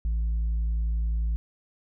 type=tone with tanh clipping; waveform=sine; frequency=55.7 Hz; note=A1; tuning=22 cents sharp; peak=-24 dBFS; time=0.05-1.36 s; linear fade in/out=0 ms; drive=2 dB; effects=none